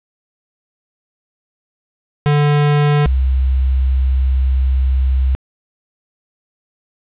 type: tone pair in turn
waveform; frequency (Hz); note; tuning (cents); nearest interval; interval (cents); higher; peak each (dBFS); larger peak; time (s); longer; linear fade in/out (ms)
square / sine; 146.7 / 65.35; D3 / C2; -2 / -1; octave + major second; 1399; first; -11; neither; 2.26-3.06 / 3.06-5.35; second; 0
effects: resampled to 8000 Hz + 7-bit